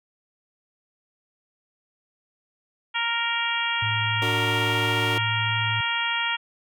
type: harmonic tone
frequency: 466.2 Hz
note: A#4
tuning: in tune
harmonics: 2 / 3 / 4 / 5 / 6 / 7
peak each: -30 / -30 / -30 / -30 / -30 / -30 dBFS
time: 2.94-6.37 s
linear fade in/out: 20 ms
type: tone with pitch glide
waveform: sine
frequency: 110 to 111.21 Hz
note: A2 to A2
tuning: 0 to +19 cents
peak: -27 dBFS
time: 3.82-5.81 s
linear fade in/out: 5 ms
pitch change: +19 cents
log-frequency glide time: 4.16-5.45 s
type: chord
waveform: sawtooth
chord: D augmented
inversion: none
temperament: just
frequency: 293.7 / 367.1 / 458.9 Hz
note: D4 / F#4 / A#4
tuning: 0 / -14 / -27 cents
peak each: -28 dBFS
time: 4.22-5.18 s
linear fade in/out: 2 ms
effects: none